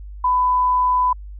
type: tone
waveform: sine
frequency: 1000 Hz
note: B5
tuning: 21 cents sharp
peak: -14 dBFS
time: 0.24-1.13 s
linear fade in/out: 5 ms
effects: added 50 Hz sine -32 dBFS peak until 1.39 s